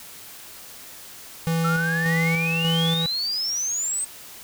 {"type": "tone with tremolo", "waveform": "square", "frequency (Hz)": 164.81, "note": "E3", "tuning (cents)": 0, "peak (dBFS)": -21, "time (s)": [1.47, 3.06], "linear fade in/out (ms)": 0, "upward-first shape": "square", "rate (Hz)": 1.7, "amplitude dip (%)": 35}
{"type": "exponential sweep", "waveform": "sine", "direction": "up", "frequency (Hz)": [1318.5, 8430], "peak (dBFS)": -23, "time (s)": [1.64, 4.05], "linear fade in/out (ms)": 10}
{"effects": ["white hiss -42 dBFS RMS until 4.43 s"]}